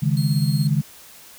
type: chord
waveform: sine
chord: C# suspended second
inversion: none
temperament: equal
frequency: 138.59 / 155.56 / 207.7 Hz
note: C#3 / D#3 / G#3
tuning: 0 / 0 / 0 cents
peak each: -20 / -20 / -25 dBFS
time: 0.02-0.82 s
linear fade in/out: 10 ms
type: tone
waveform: sawtooth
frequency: 4255 Hz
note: C8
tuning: 28 cents sharp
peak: -30 dBFS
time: 0.17-0.67 s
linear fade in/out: 0 ms
effects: white hiss -45 dBFS RMS until 1.38 s